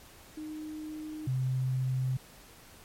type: tone pair in turn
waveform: sine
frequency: 308.3 / 129.62 Hz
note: D#4 / C3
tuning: -16 / -16 cents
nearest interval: octave + minor third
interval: 1500 cents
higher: first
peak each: -37 / -27 dBFS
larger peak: second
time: 0.37-1.27 / 1.27-2.17 s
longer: neither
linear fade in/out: 5 ms
effects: pink hiss -54 dBFS RMS until 2.84 s + MP3 64 kbps